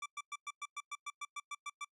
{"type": "tone bursts", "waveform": "25% pulse", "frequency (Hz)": 1166, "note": "D6", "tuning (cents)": -13, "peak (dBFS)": -36, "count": 13, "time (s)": [0.02, 1.847], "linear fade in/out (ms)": 5, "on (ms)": 39, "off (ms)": 110, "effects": ["noise-tail reverb RT60 0.1 s tail -26 dB re dry", "resampled to 24000 Hz"]}